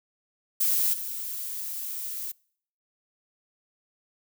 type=noise with level steps; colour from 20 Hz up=violet; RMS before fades=-24 / -34 dBFS; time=0.6-2.32 s; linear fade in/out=10 ms; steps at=0.93 s; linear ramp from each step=10 ms; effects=noise-tail reverb RT60 0.6 s tail -26 dB re dry